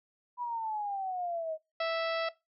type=exponential sweep; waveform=sine; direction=down; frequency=987.8 to 622.3 Hz; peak=-32 dBFS; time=0.37-1.58 s; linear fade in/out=50 ms
type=harmonic tone; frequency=658 Hz; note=E5; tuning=3 cents flat; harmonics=1 / 2 / 3 / 4 / 5 / 6 / 7 / 8; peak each=-30 / -36 / -40 / -42 / -44 / -46 / -47 / -48 dBFS; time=1.8-2.29 s; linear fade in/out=5 ms
effects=noise-tail reverb RT60 0.2 s tail -18 dB re dry